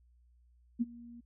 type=tone with ADSR envelope; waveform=sine; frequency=236.7 Hz; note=A#3; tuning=27 cents sharp; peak=-25 dBFS; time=0.79-1.21 s; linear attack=25 ms; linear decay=29 ms; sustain=-22 dB; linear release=13 ms; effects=added 60 Hz sine -62 dBFS peak until 1.25 s